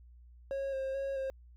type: tone with vibrato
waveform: triangle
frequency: 540 Hz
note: C#5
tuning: 45 cents flat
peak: -31 dBFS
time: 0.51-1.3 s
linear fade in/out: 0 ms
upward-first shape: square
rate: 2.3 Hz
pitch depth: 21 cents each way
effects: added 60 Hz sine -53 dBFS peak until 1.56 s